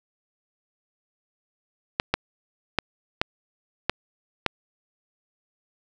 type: clicks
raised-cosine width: 0.3 ms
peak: -4 dBFS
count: 6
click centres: 1.999 / 2.14 / 2.787 / 3.215 / 3.896 / 4.463 s
effects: none